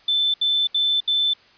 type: tone bursts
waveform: sine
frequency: 3528 Hz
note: A7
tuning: 4 cents sharp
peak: -17 dBFS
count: 4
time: 0.08-1.336 s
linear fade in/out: 5 ms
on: 260 ms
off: 72 ms
effects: white hiss -53 dBFS RMS until 1.57 s + resampled to 11025 Hz